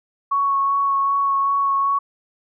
sine tone with vibrato, 1108.7 Hz, C#6, in tune, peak -16 dBFS, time 0.31-1.99 s, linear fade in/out 10 ms, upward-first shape sine, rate 2.6 Hz, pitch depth 12 cents each way, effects none

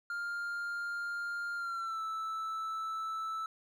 triangle tone with pitch glide, 1402 to 1315.7 Hz, F6 to E6, +6 to -4 cents, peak -33 dBFS, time 0.1-3.46 s, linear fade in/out 2 ms, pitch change -110 cents, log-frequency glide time 1.56-2.02 s, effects none

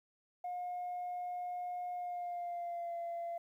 sine tone with pitch glide, 716 to 684.1 Hz, F5 to F5, +43 to -36 cents, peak -36 dBFS, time 0.44-3.38 s, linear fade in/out 5 ms, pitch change -79 cents, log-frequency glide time 1.93-2.97 s, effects tanh soft clip ceiling -35 dBFS + 12-bit

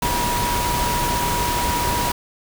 sine tone in noise, 965 Hz, B5, 40 cents flat, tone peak -22 dBFS, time 0.02-2.12 s, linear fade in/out 5 ms, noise pink, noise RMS -23 dBFS, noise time 0.02-2.12 s, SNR -2 dB, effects none

